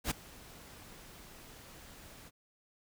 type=noise with ADSR envelope; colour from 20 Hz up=pink; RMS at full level=-31 dBFS; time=0.04-2.31 s; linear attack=69 ms; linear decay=9 ms; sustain=-22 dB; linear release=40 ms; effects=none